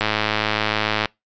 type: click train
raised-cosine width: 0.3 ms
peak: -3 dBFS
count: 113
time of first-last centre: 0.01-1.057 s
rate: 107 Hz
effects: noise-tail reverb RT60 0.2 s tail -25 dB re dry + resampled to 16000 Hz